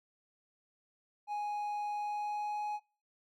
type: tone with pitch glide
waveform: triangle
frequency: 830.6 to 837.3 Hz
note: G#5 to G#5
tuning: 0 to +14 cents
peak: -32 dBFS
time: 1.27-2.8 s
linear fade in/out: 50 ms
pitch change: +14 cents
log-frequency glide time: 1.9-2.63 s
effects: noise-tail reverb RT60 0.4 s tail -26 dB re dry